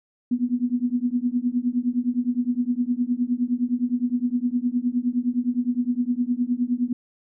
sine tone with tremolo, 245 Hz, B3, 14 cents flat, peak -16 dBFS, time 0.31-6.93 s, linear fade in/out 5 ms, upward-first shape triangle, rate 9.7 Hz, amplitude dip 100%, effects none

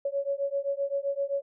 sine beating tone pair, 554.4 / 562.1 Hz, C#5 / C#5, 0 / +24 cents, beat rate 7.7 Hz, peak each -30 dBFS, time 0.05-1.42 s, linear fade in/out 5 ms, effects none

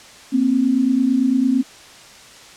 sine tone pair together, 235.9 / 264.8 Hz, A#3 / C4, +21 / +21 cents, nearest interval major second, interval 200 cents, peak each -19 / -15 dBFS, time 0.32-1.63 s, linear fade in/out 20 ms, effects white hiss -42 dBFS RMS until 2.56 s + low-pass 7000 Hz 12 dB/octave

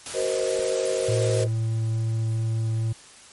white noise, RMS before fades -33 dBFS, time 0.06-1.44 s, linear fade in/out 2 ms
sine chord, C half-diminished seventh, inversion second, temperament just, 376.7 / 470.9 / 523.3 / 627.9 Hz, Gb4 / Bb4 / C5 / Eb5, +31 / +18 / 0 / +16 cents, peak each -29 / -27 / -26 / -30 dBFS, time 0.13-1.48 s, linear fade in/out 50 ms
clicks, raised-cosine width 3 ms, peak -29 dBFS, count 3, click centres 0.594 / 1.299 / 1.409 s
triangle tone, 112.2 Hz, A2, 34 cents sharp, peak -20 dBFS, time 1.08-2.93 s, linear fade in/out 10 ms
effects white hiss -48 dBFS RMS until 3.32 s + MP3 48 kbps

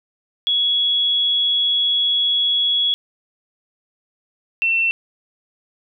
sine tone pair in turn, 3355 / 2695 Hz, G#7 / E7, +17 / +38 cents, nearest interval major third, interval 379 cents, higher first, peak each -15 dBFS, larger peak neither, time 0.47-2.94 / 4.62-4.91 s, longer first, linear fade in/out 0 ms, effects none

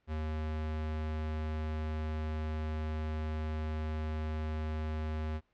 square tone, 77.78 Hz, D#2, in tune, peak -34 dBFS, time 0.07-5.41 s, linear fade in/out 50 ms, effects pink hiss -75 dBFS RMS until 5.53 s + low-pass 3000 Hz 12 dB/octave

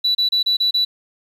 sine tone bursts, 3951 Hz, B7, in tune, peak -13 dBFS, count 6, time 0.04-0.85 s, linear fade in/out 10 ms, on 110 ms, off 30 ms, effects tanh soft clip ceiling -11 dBFS + 8-bit

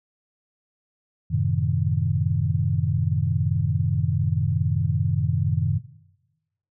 sine chord, F# diminished seventh, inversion none, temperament equal, 92.5 / 110 / 130.81 / 155.56 Hz, F#2 / A2 / C3 / Eb3, 0 / 0 / 0 / 0 cents, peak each -25 dBFS, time 1.3-5.79 s, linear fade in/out 20 ms, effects noise-tail reverb RT60 1.0 s tail -18 dB re dry

